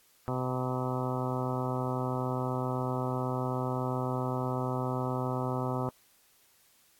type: harmonic tone with a mistuned harmonic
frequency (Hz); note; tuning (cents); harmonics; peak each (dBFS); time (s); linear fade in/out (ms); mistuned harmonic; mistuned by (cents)
127.7; C3; -42; 1 / 2 / 3 / 4 / 5 / 6 / 7 / 8 / 9 / 10; -33 / -36 / -38 / -39 / -40 / -41 / -41 / -42 / -43 / -43; 0.28-5.89; 0; 8; -33
effects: white hiss -64 dBFS RMS until 6.99 s + AAC 64 kbps